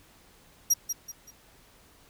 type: tone with echo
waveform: 35% pulse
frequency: 5710 Hz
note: F8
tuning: 37 cents sharp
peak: -16 dBFS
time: 0.7-0.74 s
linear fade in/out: 10 ms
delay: 190 ms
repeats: 3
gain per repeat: -9 dB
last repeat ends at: 1.31 s
effects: pink hiss -58 dBFS RMS until 2.09 s